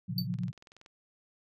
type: chord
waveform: sine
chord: Gb major seventh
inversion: first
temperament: equal with one note detuned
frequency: 116.54 / 138.59 / 174.61 / 183.08 Hz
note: Bb2 / Db3 / F3 / Gb3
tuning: 0 / 0 / 0 / -18 cents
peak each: -37 / -38 / -36 / -37 dBFS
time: 0.08-0.52 s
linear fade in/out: 20 ms
type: tone with exponential decay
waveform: square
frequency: 4560 Hz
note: C#8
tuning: 48 cents sharp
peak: -28 dBFS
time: 0.18-0.27 s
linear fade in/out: 2 ms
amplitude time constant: 18 ms
type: click train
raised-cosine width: 0.2 ms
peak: -36 dBFS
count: 12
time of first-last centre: 0.34-0.861 s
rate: 21.1 Hz
effects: none